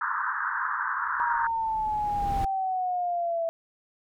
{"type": "band-pass noise", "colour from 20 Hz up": "white", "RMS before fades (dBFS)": -29, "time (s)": [0.01, 1.47], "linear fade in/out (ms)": 2, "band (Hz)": [920, 1700], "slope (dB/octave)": 96}
{"type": "noise with exponential growth", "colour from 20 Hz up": "brown", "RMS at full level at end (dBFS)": -28, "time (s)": [0.97, 2.45], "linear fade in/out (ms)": 5, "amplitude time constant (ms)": 320}
{"type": "exponential sweep", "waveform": "sine", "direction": "down", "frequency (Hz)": [961, 659], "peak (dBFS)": -25, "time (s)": [1.2, 3.49], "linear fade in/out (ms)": 0}
{"effects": []}